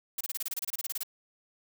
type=noise bursts; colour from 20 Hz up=blue; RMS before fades=-33 dBFS; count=16; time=0.18-1.033 s; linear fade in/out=5 ms; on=28 ms; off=27 ms; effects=none